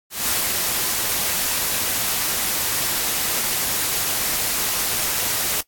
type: noise with ADSR envelope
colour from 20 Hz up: white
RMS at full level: -20 dBFS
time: 0.1-5.61 s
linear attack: 180 ms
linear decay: 200 ms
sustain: -2 dB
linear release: 4 ms
effects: noise-tail reverb RT60 0.1 s tail -18 dB re dry + AAC 64 kbps

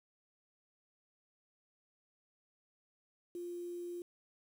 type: tone with quantisation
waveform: sine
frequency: 349.2 Hz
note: F4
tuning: in tune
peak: -40 dBFS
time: 3.35-4.02 s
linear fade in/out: 2 ms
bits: 10
effects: none

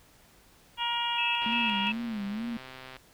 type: harmonic tone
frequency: 473.2 Hz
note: A#4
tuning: 26 cents sharp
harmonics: 2 / 3 / 4 / 5 / 6 / 7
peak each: -31 / -40 / -41 / -39 / -32 / -35 dBFS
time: 0.77-1.93 s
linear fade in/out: 50 ms
type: tone with tremolo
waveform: sine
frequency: 2622 Hz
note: E7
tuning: 10 cents flat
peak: -28 dBFS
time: 1.18-1.92 s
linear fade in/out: 2 ms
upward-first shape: square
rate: 2.9 Hz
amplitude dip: 70%
type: click train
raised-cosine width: 0.3 ms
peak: -28 dBFS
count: 202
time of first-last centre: 1.42-2.966 s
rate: 130 Hz
type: tone with vibrato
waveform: sine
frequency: 216.9 Hz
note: A3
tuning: 25 cents flat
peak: -31 dBFS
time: 1.46-2.57 s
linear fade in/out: 2 ms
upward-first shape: sine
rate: 2.2 Hz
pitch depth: 150 cents each way
effects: pink hiss -59 dBFS RMS until 3.13 s

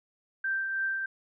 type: tone with tremolo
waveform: sine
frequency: 1568 Hz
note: G6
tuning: in tune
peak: -26 dBFS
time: 0.44-1.06 s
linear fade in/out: 5 ms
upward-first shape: triangle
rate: 3.1 Hz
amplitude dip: 40%
effects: none

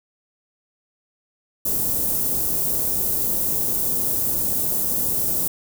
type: band-stop noise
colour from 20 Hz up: white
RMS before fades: -22 dBFS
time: 1.65-5.48 s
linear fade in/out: 5 ms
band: 440 to 12000 Hz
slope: 12 dB/octave
effects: none

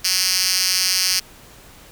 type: tone with high-pass filter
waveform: 5% pulse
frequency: 185.6 Hz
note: F#3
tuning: 6 cents sharp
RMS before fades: -19 dBFS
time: 0.04-1.2 s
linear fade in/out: 10 ms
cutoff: 4200 Hz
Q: 2.6
effects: pink hiss -45 dBFS RMS until 1.91 s

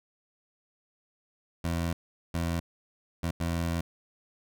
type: tone bursts at uneven times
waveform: 20% pulse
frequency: 84.3 Hz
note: E2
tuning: 39 cents sharp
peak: -23 dBFS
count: 4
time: 1.64-1.93 / 2.34-2.6 / 3.23-3.31 / 3.4-3.81 s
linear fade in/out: 5 ms
effects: none

